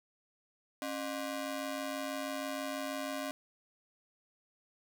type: ring-modulated tone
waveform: sawtooth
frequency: 442.2 Hz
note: A4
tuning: 9 cents sharp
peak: -29 dBFS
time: 0.82-3.31 s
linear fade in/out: 0 ms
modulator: 168 Hz
effects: none